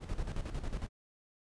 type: noise with tremolo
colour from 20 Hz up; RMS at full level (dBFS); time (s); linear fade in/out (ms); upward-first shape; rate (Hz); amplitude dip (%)
brown; -35; 0-0.89; 50; square; 11; 65
effects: resampled to 22050 Hz